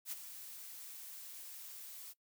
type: noise with ADSR envelope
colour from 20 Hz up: blue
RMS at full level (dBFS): -40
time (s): 0.05-2.14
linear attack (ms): 70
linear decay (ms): 23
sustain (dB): -10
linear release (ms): 35
effects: noise-tail reverb RT60 0.1 s tail -19 dB re dry